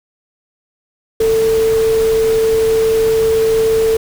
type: tone in noise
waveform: sine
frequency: 446 Hz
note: A4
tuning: 23 cents sharp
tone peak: -10 dBFS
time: 1.2-3.97 s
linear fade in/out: 5 ms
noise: pink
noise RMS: -26 dBFS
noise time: 1.2-3.97 s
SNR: +13 dB
effects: none